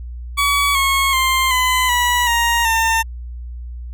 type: tone with pitch steps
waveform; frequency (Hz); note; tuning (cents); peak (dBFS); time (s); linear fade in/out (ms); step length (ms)
20% pulse; 1135 / 1092.5 / 1051.7 / 1012.3 / 974.5 / 938 / 902.9; C#6 / C#6 / C6 / B5 / B5 / A#5 / A5; +41 / -26 / +9 / +42 / -23 / +11 / +44; -9; 0.37-3.03; 20; 380
effects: added 60 Hz sine -27 dBFS peak until 3.93 s